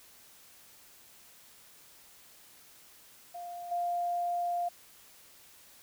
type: tone with level steps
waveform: sine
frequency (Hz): 700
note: F5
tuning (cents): +4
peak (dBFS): -39 / -29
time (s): 3.34-4.69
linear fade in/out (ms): 10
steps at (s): 3.71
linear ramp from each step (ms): 10
effects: white hiss -57 dBFS RMS until 5.82 s